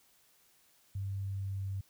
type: tone with pitch glide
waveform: sine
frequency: 98 to 97.04 Hz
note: G2 to G2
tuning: 0 to -17 cents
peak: -34 dBFS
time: 0.95-1.81 s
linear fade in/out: 5 ms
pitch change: -17 cents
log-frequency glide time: 1.22-1.68 s
effects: white hiss -67 dBFS RMS until 1.89 s